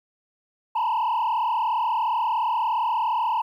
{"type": "tone with frequency modulation", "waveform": "sine", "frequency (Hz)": 932.3, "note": "A#5", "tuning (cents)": 0, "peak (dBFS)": -18, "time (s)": [0.75, 3.42], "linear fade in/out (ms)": 10, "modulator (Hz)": 37.1, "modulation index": 1.8, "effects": ["tanh soft clip ceiling -20 dBFS", "10-bit"]}